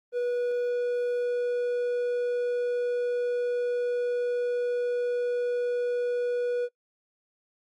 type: tone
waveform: triangle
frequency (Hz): 486.9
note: B4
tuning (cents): -25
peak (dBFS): -23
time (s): 0.12-6.69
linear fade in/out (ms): 50
effects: noise-tail reverb RT60 0.1 s tail -22 dB re dry + Opus 24 kbps